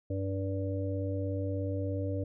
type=harmonic tone; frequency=96.8 Hz; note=G2; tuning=21 cents flat; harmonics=1 / 3 / 5 / 6; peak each=-32 / -37 / -39 / -40 dBFS; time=0.1-2.24 s; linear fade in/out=5 ms; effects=none